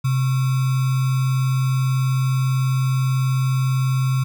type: tone with sample-and-hold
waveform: sine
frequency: 130.81 Hz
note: C3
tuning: in tune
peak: -16 dBFS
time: 0.04-4.24 s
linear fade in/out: 10 ms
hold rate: 1225 Hz
effects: none